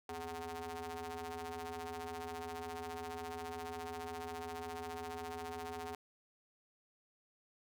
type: ring-modulated tone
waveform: sawtooth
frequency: 164.5 Hz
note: E3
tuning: 3 cents flat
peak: -35 dBFS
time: 0.09-5.95 s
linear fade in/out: 2 ms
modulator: 583 Hz
effects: none